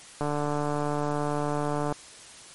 click train, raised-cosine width 1 ms, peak -15 dBFS, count 253, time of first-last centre 0.21-1.924 s, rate 147 Hz, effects white hiss -47 dBFS RMS until 2.54 s + MP3 48 kbps

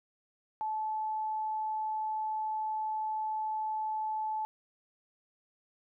sine tone, 867 Hz, A5, 26 cents flat, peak -31 dBFS, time 0.61-4.45 s, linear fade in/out 0 ms, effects none

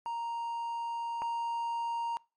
triangle tone pair in turn, 932.3 / 932.3 Hz, A#5 / A#5, 0 / 0 cents, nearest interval unison, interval 0 cents, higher neither, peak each -31 / -29 dBFS, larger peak second, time 0.06-1.22 / 1.22-2.17 s, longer first, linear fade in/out 0 ms, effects noise-tail reverb RT60 0.3 s tail -24 dB re dry + MP3 48 kbps

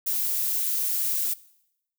violet noise, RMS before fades -26 dBFS, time 0.06-1.34 s, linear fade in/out 10 ms, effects noise-tail reverb RT60 0.8 s tail -20 dB re dry

